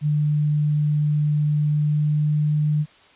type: tone with pitch glide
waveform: sine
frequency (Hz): 149.3 to 150.6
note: D3 to D3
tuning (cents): +29 to +44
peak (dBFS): -17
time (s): 0.01-2.86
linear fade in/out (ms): 50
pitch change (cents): +15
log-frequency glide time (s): 1.64-2.6
effects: white hiss -52 dBFS RMS until 3.15 s + resampled to 8000 Hz